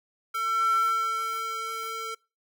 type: tone with high-pass filter sweep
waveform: square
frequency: 449 Hz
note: A4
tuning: 35 cents sharp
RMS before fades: -28 dBFS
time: 0.34-2.15 s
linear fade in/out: 10 ms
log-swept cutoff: 1500 to 900 Hz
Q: 8.5
effects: noise-tail reverb RT60 0.3 s tail -25 dB re dry